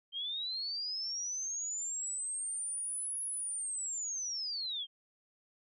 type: linear two-way sweep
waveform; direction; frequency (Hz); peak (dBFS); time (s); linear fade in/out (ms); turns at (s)
sine; up then down; 3136 to 10548 to 3136; -35; 0.12-4.87; 50; 3.23
effects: none